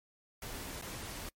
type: noise with dropouts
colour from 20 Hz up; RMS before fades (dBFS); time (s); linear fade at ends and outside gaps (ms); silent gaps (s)
pink; -43; 0.42-1.29; 2; 0.813-0.822
effects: noise-tail reverb RT60 0.1 s tail -25 dB re dry + MP3 64 kbps